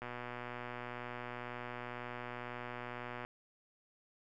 click train, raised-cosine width 0.5 ms, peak -28 dBFS, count 395, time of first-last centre 0.02-3.25 s, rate 122 Hz, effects none

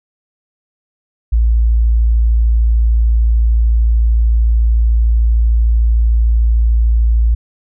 sine tone, 56.7 Hz, A#1, 47 cents flat, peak -8 dBFS, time 1.32-7.35 s, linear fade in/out 10 ms, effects none

